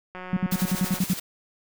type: click train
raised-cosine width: 0.5 ms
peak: -23 dBFS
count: 154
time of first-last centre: 0.15-0.986 s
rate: 183 Hz
type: tone bursts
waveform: sine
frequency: 185 Hz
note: F#3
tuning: in tune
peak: -19 dBFS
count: 9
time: 0.33-1.135 s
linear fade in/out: 2 ms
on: 37 ms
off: 59 ms
type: noise with tremolo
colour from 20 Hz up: white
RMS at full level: -31 dBFS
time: 0.51-1.2 s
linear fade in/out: 10 ms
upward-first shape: sine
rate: 12 Hz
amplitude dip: 55%
effects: none